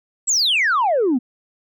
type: exponential sweep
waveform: sine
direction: down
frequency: 8000 to 230 Hz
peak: -13 dBFS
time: 0.27-1.19 s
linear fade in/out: 20 ms
effects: tanh soft clip ceiling -12 dBFS